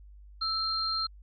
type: tone pair together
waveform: sine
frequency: 1316 / 4186 Hz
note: E6 / C8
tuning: -3 / 0 cents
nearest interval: octave + minor sixth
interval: 2003 cents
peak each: -33 / -29 dBFS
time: 0.41-1.07 s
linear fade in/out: 10 ms
effects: added 50 Hz sine -48 dBFS peak until 1.22 s